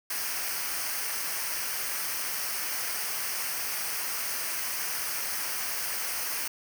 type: noise with comb filter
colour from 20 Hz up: white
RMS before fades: -32 dBFS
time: 0.1-6.48 s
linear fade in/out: 5 ms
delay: 0.27 ms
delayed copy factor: -0.65
effects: none